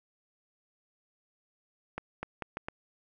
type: accelerating click train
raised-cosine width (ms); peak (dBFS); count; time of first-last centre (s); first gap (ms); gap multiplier
0.5; -20; 5; 1.98-2.685; 250; 0.77
effects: none